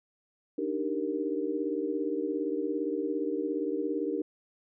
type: chord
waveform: sine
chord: Eb major seventh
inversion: third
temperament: equal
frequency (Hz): 293.7 / 311.1 / 392 / 466.2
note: D4 / Eb4 / G4 / Bb4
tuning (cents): 0 / 0 / 0 / 0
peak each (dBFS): -34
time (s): 0.58-4.22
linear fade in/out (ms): 5
effects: none